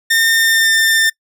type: tone with pitch glide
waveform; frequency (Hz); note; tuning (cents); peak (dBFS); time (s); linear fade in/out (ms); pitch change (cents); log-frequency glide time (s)
sawtooth; 1816 to 1796.2; A#6 to A6; -46 to +35; -7; 0.1-1.1; 10; -19; 0.35-0.78
effects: noise-tail reverb RT60 0.1 s tail -25 dB re dry